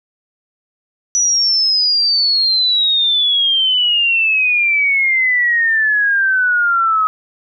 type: exponential sweep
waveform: sine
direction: down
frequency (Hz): 5920 to 1267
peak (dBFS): -11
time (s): 1.15-7.07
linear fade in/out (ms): 0
effects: none